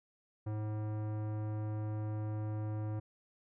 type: tone with tanh clipping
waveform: sine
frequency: 107 Hz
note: A2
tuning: 48 cents flat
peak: -37 dBFS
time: 0.46-3 s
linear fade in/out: 10 ms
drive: 18 dB
effects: none

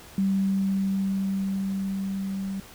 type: tone with level ramp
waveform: sine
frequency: 194.1 Hz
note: G3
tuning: 17 cents flat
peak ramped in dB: -20 to -28 dBFS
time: 0.18-2.6 s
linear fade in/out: 2 ms
effects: pink hiss -47 dBFS RMS until 2.74 s

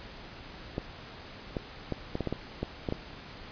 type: clicks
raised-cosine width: 2 ms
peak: -17 dBFS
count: 10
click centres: 0.781 / 1.568 / 1.923 / 2.154 / 2.207 / 2.273 / 2.326 / 2.63 / 2.888 / 2.924 s
effects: pink hiss -46 dBFS RMS until 3.51 s + resampled to 11025 Hz

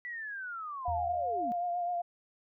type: linear sweep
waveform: sine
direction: down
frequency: 1975.5 to 208.5 Hz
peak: -37 dBFS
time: 0.05-1.52 s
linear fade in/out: 0 ms
type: tone with vibrato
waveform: sine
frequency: 703 Hz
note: F5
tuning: 11 cents sharp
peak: -30 dBFS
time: 0.85-2.02 s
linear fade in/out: 10 ms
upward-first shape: triangle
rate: 7.8 Hz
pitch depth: 37 cents each way
type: tone with exponential decay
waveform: sine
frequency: 81.5 Hz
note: E2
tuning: 19 cents flat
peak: -34 dBFS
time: 0.88-1.62 s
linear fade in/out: 0 ms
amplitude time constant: 160 ms
effects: none

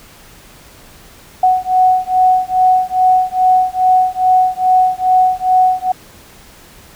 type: beating tone pair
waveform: sine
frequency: 740 / 742.4 Hz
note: F#5 / F#5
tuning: 0 / +6 cents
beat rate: 2.4 Hz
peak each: -12 dBFS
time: 1.43-5.92 s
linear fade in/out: 5 ms
effects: pink hiss -41 dBFS RMS until 6.95 s

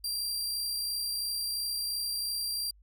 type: tone with amplitude modulation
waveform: sawtooth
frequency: 4733 Hz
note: D8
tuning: 13 cents sharp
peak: -27 dBFS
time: 0.04-2.71 s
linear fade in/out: 5 ms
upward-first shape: sine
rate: 62.9 Hz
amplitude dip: 25%
effects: added 50 Hz sine -56 dBFS peak until 2.82 s

